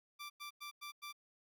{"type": "tone bursts", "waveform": "15% pulse", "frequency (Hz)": 1174.7, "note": "D6", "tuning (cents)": 0, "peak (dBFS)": -39, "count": 5, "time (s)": [0.19, 1.128], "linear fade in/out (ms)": 20, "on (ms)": 110, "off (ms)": 97, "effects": []}